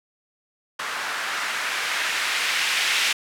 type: noise with low-pass filter sweep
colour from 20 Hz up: violet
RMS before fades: -25 dBFS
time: 0.79-3.13 s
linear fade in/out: 5 ms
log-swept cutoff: 1300 to 2500 Hz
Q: 1.4
effects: none